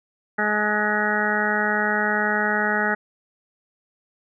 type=harmonic tone; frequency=210.6 Hz; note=G#3; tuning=24 cents sharp; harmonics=1 / 2 / 3 / 4 / 6 / 7 / 8 / 9; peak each=-28 / -29 / -30 / -27 / -30 / -25 / -28 / -26 dBFS; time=0.38-2.95 s; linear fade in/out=10 ms; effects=none